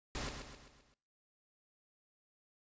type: noise with echo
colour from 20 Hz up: pink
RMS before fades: -40 dBFS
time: 0.15-0.29 s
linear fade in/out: 0 ms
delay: 130 ms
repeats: 5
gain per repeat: -6 dB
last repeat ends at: 0.94 s
effects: noise-tail reverb RT60 0.6 s tail -23 dB re dry + resampled to 16000 Hz